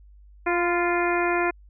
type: harmonic tone with a mistuned harmonic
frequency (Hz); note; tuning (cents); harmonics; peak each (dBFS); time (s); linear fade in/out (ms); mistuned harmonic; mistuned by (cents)
349.2; F4; 0; 1 / 2 / 3 / 4 / 5 / 6 / 7; -24 / -27 / -29 / -30 / -31 / -32 / -32; 0.46-1.51; 10; 3; -30
effects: added 50 Hz sine -47 dBFS peak until 1.69 s